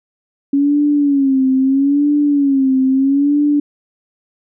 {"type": "tone with vibrato", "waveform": "sine", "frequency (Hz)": 277.2, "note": "C#4", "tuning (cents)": 0, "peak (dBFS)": -10, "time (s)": [0.53, 3.6], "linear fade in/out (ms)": 5, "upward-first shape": "sine", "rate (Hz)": 0.77, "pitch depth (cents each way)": 97, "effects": []}